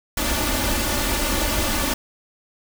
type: noise with comb filter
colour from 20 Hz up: pink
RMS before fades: -22 dBFS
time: 0.17-1.94 s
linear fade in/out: 5 ms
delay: 3.4 ms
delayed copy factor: +0.8
effects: none